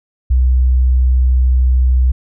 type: tone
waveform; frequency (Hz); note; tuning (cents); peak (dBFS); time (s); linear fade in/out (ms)
sine; 63.3; B1; +43; -8; 0.3-2.12; 10
effects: none